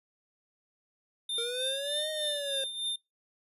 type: tone with tremolo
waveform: square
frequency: 3608 Hz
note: A7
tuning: 43 cents sharp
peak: -30 dBFS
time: 1.29-2.96 s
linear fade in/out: 5 ms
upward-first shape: triangle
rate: 3.3 Hz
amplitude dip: 70%
type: linear two-way sweep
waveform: square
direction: up then down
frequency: 459.7 to 624 to 534 Hz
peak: -35 dBFS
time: 1.38-2.64 s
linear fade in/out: 2 ms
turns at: 2.1 s
effects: noise-tail reverb RT60 0.2 s tail -23 dB re dry + resampled to 32000 Hz